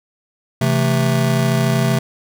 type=chord; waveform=square; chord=A minor; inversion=first; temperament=just; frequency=132 / 165 / 220 Hz; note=C3 / E3 / A3; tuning=+16 / +2 / 0 cents; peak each=-17 / -22 / -21 dBFS; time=0.61-1.99 s; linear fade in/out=5 ms; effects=none